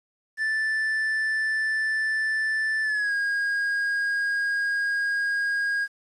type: tone with pitch glide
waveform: triangle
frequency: 1760 to 1632.7 Hz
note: A6 to G#6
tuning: 0 to -30 cents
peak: -21 dBFS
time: 0.37-5.88 s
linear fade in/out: 50 ms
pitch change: -130 cents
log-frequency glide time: 2.83-3.13 s
effects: resampled to 24000 Hz + 9-bit